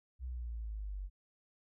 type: exponential sweep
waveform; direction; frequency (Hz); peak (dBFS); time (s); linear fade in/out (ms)
sine; down; 64.7 to 46.25; -38; 0.19-1.1; 50
effects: none